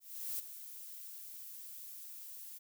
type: noise with ADSR envelope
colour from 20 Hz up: violet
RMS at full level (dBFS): -38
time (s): 0-2.59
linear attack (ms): 390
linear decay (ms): 14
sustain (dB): -11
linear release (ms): 20
effects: none